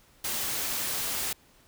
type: noise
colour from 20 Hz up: white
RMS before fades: -31 dBFS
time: 0.24-1.33 s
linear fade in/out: 5 ms
effects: pink hiss -60 dBFS RMS until 1.67 s